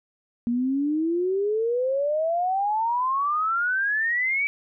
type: exponential sweep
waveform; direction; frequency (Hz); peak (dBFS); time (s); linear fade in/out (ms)
sine; up; 233.1 to 2312; -21; 0.47-4.47; 0
effects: none